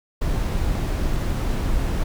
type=noise; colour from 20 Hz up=brown; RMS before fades=-22 dBFS; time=0.21-2.04 s; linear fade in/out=10 ms; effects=none